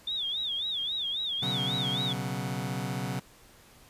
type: tone with vibrato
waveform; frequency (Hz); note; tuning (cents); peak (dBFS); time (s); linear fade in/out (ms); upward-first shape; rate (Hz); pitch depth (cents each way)
sine; 3520; A7; 0; -29; 0.07-2.13; 5; sine; 3.7; 160
type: chord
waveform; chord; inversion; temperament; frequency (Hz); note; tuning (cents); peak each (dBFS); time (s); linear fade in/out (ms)
sawtooth; B suspended second; none; just; 123.47 / 138.9 / 185.21; B2 / C#3 / F#3; 0 / +4 / +2; -31; 1.42-3.2; 10
effects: pink hiss -56 dBFS RMS until 3.89 s + resampled to 32000 Hz